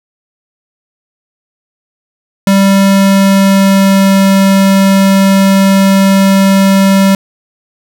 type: tone with pitch glide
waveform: square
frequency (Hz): 195.7 to 194.46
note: G3 to G3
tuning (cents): -3 to -14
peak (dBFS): -5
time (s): 2.47-7.15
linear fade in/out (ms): 2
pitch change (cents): -11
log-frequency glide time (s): 2.86-4.19
effects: none